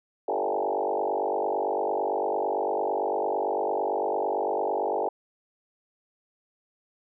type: tone with frequency modulation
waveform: sine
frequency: 622.3 Hz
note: D#5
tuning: in tune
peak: -24 dBFS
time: 0.28-5.09 s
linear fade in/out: 5 ms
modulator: 48.9 Hz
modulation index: 5.2
effects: none